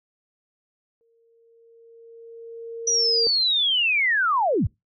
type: tone with exponential growth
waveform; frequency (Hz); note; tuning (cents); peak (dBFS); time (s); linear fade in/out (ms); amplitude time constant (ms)
sine; 460.4; A#4; -22; -22; 1.01-3.27; 0; 490
type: linear sweep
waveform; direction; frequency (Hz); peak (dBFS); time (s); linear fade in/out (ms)
sine; down; 5900 to 51.5; -18; 2.87-4.67; 5
effects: noise-tail reverb RT60 0.2 s tail -25 dB re dry